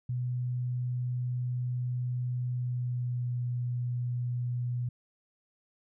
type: tone with pitch glide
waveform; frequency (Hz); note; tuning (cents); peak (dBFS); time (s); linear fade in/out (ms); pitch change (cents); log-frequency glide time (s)
sine; 124.1 to 122.46; B2 to B2; +9 to -14; -29; 0.09-4.89; 5; -23; 2.51-3.38
effects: none